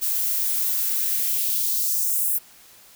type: noise with high-pass filter sweep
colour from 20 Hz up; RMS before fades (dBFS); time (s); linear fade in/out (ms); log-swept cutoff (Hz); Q
violet; -23; 0.01-2.39; 20; 300 to 11000; 1.5
effects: white hiss -50 dBFS RMS until 2.95 s